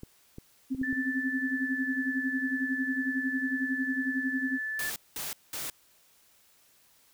clicks, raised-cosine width 3 ms, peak -29 dBFS, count 5, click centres 0.034 / 0.384 / 0.748 / 0.815 / 0.928 s
sine tone with tremolo, 262.7 Hz, C4, 7 cents sharp, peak -26 dBFS, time 0.7-4.59 s, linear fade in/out 20 ms, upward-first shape sine, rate 11 Hz, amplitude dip 85%
sine tone with pitch glide, 1760 to 1744.8 Hz, A6 to A6, 0 to -15 cents, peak -31 dBFS, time 0.83-4.9 s, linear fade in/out 5 ms, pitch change -15 cents, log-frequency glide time 0.96-1.87 s
white noise bursts, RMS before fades -36 dBFS, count 3, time 4.79-5.7 s, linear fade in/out 2 ms, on 170 ms, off 200 ms
effects white hiss -63 dBFS RMS until 7.13 s

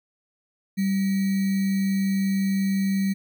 sine tone with sample-and-hold, 194.3 Hz, G3, 15 cents flat, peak -20 dBFS, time 0.77-3.14 s, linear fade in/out 20 ms, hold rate 2100 Hz, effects none

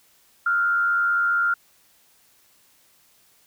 sine tone with frequency modulation, 1396.9 Hz, F6, in tune, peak -18 dBFS, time 0.46-1.54 s, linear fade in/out 5 ms, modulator 84.7 Hz, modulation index 0.51, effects white hiss -59 dBFS RMS until 3.46 s

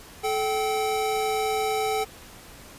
square tone pair together, 432.5 / 772.7 Hz, A4 / G5, -30 / -25 cents, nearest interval minor seventh, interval 1005 cents, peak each -27 dBFS, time 0.23-2.05 s, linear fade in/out 20 ms, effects pink hiss -46 dBFS RMS until 2.78 s + resampled to 32000 Hz

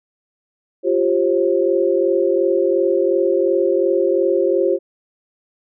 sine chord, F suspended second, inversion none, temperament equal with one note detuned, 349.2 / 392 / 536.1 Hz, F4 / G4 / C5, 0 / 0 / +42 cents, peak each -18 dBFS, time 0.83-4.79 s, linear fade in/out 50 ms, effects none

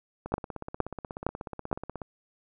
two click trains, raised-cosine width 1 ms, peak -10 / -22 dBFS, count 4 / 30, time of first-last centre 0.34-1.729 / 0.26-2.018 s, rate 2.16 / 16.5 Hz, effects none

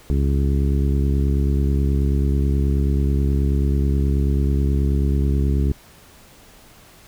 harmonic tone, 69.3 Hz, C#2, in tune, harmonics 1 / 2 / 3 / 4 / 5 / 6, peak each -17 / -23 / -27 / -29 / -31 / -33 dBFS, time 0.1-5.72 s, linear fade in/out 0 ms, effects pink hiss -48 dBFS RMS until 7.07 s

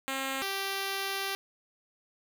5% pulse tone pair in turn, 268.3 / 391 Hz, C4 / G4, +44 / -4 cents, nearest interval perfect fifth, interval 652 cents, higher second, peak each -20 dBFS, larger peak neither, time 0.08-0.42 / 0.42-1.35 s, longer second, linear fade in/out 0 ms, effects none

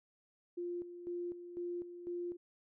sine tone with tremolo, 350 Hz, F4, 4 cents sharp, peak -37 dBFS, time 0.57-2.37 s, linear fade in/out 10 ms, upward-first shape square, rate 2 Hz, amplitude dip 65%, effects none

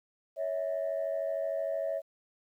sine tone pair together, 556.9 / 650 Hz, C#5 / E5, +8 / -24 cents, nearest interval minor third, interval 268 cents, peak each -32 / -31 dBFS, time 0.36-2.02 s, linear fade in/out 50 ms, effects tanh soft clip ceiling -25 dBFS + 11-bit

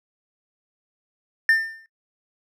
triangle tone with exponential decay, 1798 Hz, A6, 37 cents sharp, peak -10 dBFS, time 1.49-1.86 s, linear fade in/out 1 ms, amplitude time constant 79 ms, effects noise-tail reverb RT60 0.1 s tail -20 dB re dry

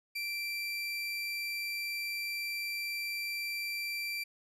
30% pulse tone, 2349 Hz, D7, in tune, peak -32 dBFS, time 0.15-4.24 s, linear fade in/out 10 ms, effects resampled to 32000 Hz

